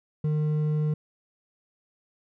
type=tone with hard clipping; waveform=sine; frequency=152.1 Hz; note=D#3; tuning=39 cents flat; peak=-24 dBFS; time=0.24-0.94 s; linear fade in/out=5 ms; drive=5 dB; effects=none